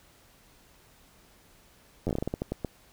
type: slowing click train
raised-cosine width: 2 ms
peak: -16 dBFS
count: 13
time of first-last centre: 2.07-2.647 s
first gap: 10 ms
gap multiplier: 1.26
effects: pink hiss -59 dBFS RMS until 2.92 s